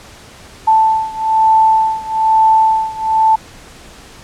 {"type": "beating tone pair", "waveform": "sine", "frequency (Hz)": [881, 882.1], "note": ["A5", "A5"], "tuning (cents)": [2, 4], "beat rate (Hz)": 1.1, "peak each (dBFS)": [-11, -13], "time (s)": [0.67, 3.36], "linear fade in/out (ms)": 10, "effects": ["pink hiss -38 dBFS RMS until 4.23 s", "low-pass 9000 Hz 12 dB/octave"]}